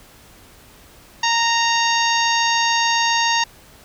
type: harmonic tone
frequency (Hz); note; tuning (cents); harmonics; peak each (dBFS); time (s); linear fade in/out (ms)
927; A#5; -10; 1 / 2 / 3 / 4 / 5 / 6 / 7; -19 / -22 / -24 / -25 / -26 / -27 / -27; 1.23-3.44; 5
effects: pink hiss -47 dBFS RMS until 3.84 s